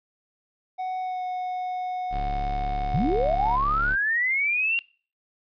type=tone with pitch glide; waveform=triangle; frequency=743 to 732.8 Hz; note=F#5 to F#5; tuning=+7 to -17 cents; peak=-25 dBFS; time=0.78-3.57 s; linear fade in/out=20 ms; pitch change=-24 cents; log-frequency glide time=1-1.24 s
type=tone; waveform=45% pulse; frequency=35.39 Hz; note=C#1; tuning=37 cents sharp; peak=-28 dBFS; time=2.1-3.97 s; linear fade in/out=50 ms
type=linear sweep; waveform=sine; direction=up; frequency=112.1 to 2784 Hz; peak=-21 dBFS; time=2.94-4.79 s; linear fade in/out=0 ms
effects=noise-tail reverb RT60 0.4 s tail -23 dB re dry + resampled to 11025 Hz